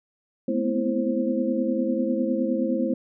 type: tone cluster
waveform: sine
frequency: 216.6 / 245.5 / 255.3 / 330 / 528 Hz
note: A3 / B3 / C4 / E4 / C5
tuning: -27 / -10 / -42 / +2 / +16 cents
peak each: -28 dBFS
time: 0.48-2.94 s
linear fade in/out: 5 ms
effects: none